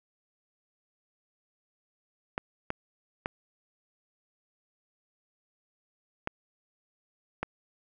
clicks, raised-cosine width 0.5 ms, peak -15 dBFS, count 5, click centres 2.379 / 2.704 / 3.259 / 6.274 / 7.43 s, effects none

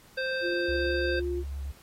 harmonic tone, 523.3 Hz, C5, in tune, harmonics 1 / 3 / 5 / 7 / 9, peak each -31 / -31 / -40 / -41 / -41 dBFS, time 0.17-1.2 s, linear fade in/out 10 ms
sine tone with pitch glide, 349.2 to 352.4 Hz, F4 to F4, 0 to +16 cents, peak -29 dBFS, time 0.41-1.44 s, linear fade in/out 50 ms, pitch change +16 cents, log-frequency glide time 0.79-1.03 s
sine tone with vibrato, 69.3 Hz, C#2, in tune, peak -32 dBFS, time 0.68-1.72 s, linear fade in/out 10 ms, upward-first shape triangle, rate 9.2 Hz, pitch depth 16 cents each way
effects pink hiss -56 dBFS RMS until 1.82 s + AAC 48 kbps

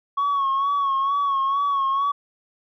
sine tone with vibrato, 1108.7 Hz, C#6, in tune, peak -17 dBFS, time 0.17-2.12 s, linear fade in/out 10 ms, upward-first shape sine, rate 2.2 Hz, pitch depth 49 cents each way, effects tanh soft clip ceiling -17 dBFS

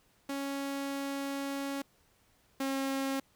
sawtooth tone pair in turn, 277.2 / 270.7 Hz, C#4 / C#4, 0 / -41 cents, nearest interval unison, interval 41 cents, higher first, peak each -30 / -27 dBFS, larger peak second, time 0.29-1.82 / 2.6-3.2 s, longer first, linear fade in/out 5 ms, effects pink hiss -68 dBFS RMS until 3.35 s

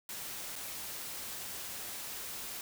white noise with dropouts, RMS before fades -42 dBFS, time 0.09-2.61 s, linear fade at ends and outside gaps 1 ms, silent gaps 0.556-0.561 s, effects none

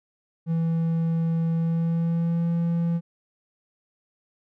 triangle tone with pitch glide, 164.81 to 168.95 Hz, E3 to E3, 0 to +43 cents, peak -19 dBFS, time 0.46-3.01 s, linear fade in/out 50 ms, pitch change +43 cents, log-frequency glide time 1.54-2.5 s, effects none

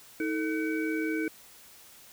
sine tone cluster, 317.2 / 442.5 / 1515 / 2269 Hz, D#4 / A4 / F#6 / C#7, +33 / +10 / +40 / +40 cents, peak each -29 / -35 / -37 / -38 dBFS, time 0.2-1.28 s, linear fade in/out 2 ms, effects white hiss -53 dBFS RMS until 2.12 s

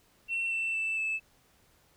sine tone with pitch steps, 2708 / 2678 / 2649 / 2620 Hz, E7 / E7 / E7 / E7, +46 / +27 / +8 / -11 cents, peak -27 dBFS, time 0.28-1.2 s, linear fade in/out 50 ms, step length 230 ms, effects tanh soft clip ceiling -26 dBFS + pink hiss -65 dBFS RMS until 1.96 s

